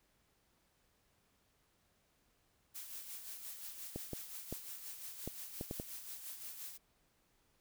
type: noise with tremolo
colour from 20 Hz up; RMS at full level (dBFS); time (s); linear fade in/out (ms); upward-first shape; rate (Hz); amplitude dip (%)
blue; -46; 2.74-6.78; 20; sine; 5.7; 50
type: clicks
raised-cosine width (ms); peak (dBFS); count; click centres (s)
2; -27; 7; 3.96 / 4.133 / 4.526 / 5.276 / 5.611 / 5.711 / 5.799
effects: pink hiss -75 dBFS RMS until 7.6 s